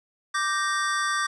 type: chord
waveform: square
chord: G minor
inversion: second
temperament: equal with one note detuned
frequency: 1174.7 / 1559.9 / 1864.7 Hz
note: D6 / G6 / Bb6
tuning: 0 / -9 / 0 cents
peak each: -27 / -29 / -31 dBFS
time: 0.34-1.27 s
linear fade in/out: 10 ms
effects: resampled to 22050 Hz + 10-bit